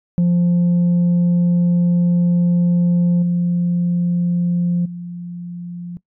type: tone with level steps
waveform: sine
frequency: 174.61 Hz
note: F3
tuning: in tune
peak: -9 / -13 / -26 dBFS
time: 0.18-5.97 s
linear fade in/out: 0 ms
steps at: 3.22 / 4.85 s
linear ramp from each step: 10 ms
effects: noise-tail reverb RT60 0.1 s tail -19 dB re dry + tanh soft clip ceiling -11 dBFS